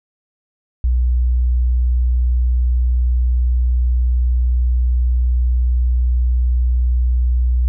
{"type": "tone", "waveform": "sine", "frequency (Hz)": 61.3, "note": "B1", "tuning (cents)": -12, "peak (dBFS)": -12, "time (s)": [0.84, 7.68], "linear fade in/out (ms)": 0, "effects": []}